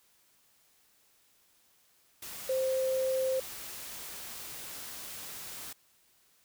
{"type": "tone in noise", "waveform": "sine", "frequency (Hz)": 523.3, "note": "C5", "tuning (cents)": 0, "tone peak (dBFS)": -27, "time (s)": [2.49, 3.4], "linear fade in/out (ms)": 5, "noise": "white", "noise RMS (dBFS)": -43, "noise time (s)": [2.22, 5.73], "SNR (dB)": 13, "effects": ["white hiss -67 dBFS RMS until 6.44 s"]}